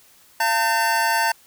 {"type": "tone cluster", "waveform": "square", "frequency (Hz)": [688, 900, 1542, 1803], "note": ["F5", "A5", "G6", "A6"], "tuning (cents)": [-26, 39, -29, 42], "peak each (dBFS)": [-28, -21, -25, -26], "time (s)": [0.4, 1.32], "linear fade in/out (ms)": 5, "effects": ["white hiss -53 dBFS RMS until 1.46 s"]}